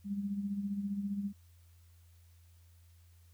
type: tone with tremolo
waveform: sine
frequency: 200.6 Hz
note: G3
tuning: 40 cents sharp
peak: -31 dBFS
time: 0.04-1.33 s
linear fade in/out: 50 ms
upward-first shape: sine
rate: 15 Hz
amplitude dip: 55%
effects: added 85 Hz sine -58 dBFS peak until 3.33 s + white hiss -71 dBFS RMS until 3.33 s